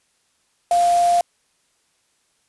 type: tone in noise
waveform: sine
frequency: 698.5 Hz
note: F5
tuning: in tune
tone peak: -13 dBFS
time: 0.71-1.21 s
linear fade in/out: 2 ms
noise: white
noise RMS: -31 dBFS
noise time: 0.71-1.21 s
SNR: +15 dB
effects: white hiss -65 dBFS RMS until 2.48 s + resampled to 24000 Hz